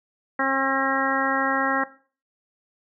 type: harmonic tone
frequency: 269.3 Hz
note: C#4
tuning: 50 cents flat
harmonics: 1 / 2 / 3 / 4 / 5 / 6 / 7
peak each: -28 / -28 / -28 / -28 / -28 / -28 / -28 dBFS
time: 0.39-1.84 s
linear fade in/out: 5 ms
effects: noise-tail reverb RT60 0.4 s tail -17 dB re dry